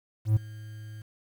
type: tone with ADSR envelope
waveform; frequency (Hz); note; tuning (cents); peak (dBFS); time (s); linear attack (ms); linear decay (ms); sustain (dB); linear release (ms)
triangle; 108.3; A2; -27; -14; 0.25-1.02; 110; 13; -23; 4
effects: tanh soft clip ceiling -11 dBFS + 9-bit